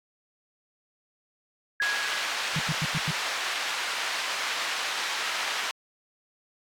sine tone with exponential decay, 1661.2 Hz, G#6, in tune, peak -23 dBFS, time 1.8-2.91 s, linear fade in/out 2 ms, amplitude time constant 240 ms
pink band-pass noise, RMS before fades -31 dBFS, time 1.82-5.71 s, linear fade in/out 0 ms, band 1200 to 4800 Hz, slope 12 dB/octave
sine tone bursts, 155.56 Hz, D#3, in tune, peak -25 dBFS, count 5, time 2.56-3.108 s, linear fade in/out 2 ms, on 32 ms, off 97 ms
effects AAC 64 kbps

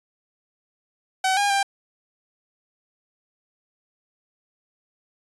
sawtooth tone with pitch steps, 758 / 811 / 793 Hz, F#5 / G#5 / G5, +42 / -41 / +20 cents, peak -15 dBFS, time 1.24-1.63 s, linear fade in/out 5 ms, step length 130 ms, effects resampled to 24000 Hz

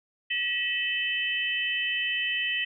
sine tone cluster, 1929 / 2606 / 3046 Hz, B6 / E7 / F#7, -41 / -20 / +50 cents, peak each -30 dBFS, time 0.3-2.65 s, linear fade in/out 10 ms, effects none

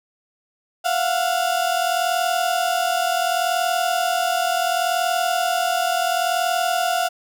35% pulse tone pair together, 685 / 725.7 Hz, F5 / F#5, -34 / -34 cents, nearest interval minor second, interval 100 cents, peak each -20 dBFS, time 0.84-7.09 s, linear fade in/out 20 ms, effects none

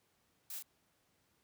blue noise with echo, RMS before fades -45 dBFS, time 0.5-0.59 s, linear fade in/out 2 ms, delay 35 ms, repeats 1, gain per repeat -2 dB, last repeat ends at 0.625 s, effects pink hiss -75 dBFS RMS until 1.43 s + high-pass 80 Hz 12 dB/octave

